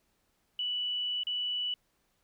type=tone with dropouts; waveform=sine; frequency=2960 Hz; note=F#7; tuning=in tune; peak=-30 dBFS; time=0.59-1.74 s; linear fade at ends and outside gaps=2 ms; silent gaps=1.234-1.269 s; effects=pink hiss -74 dBFS RMS until 2.23 s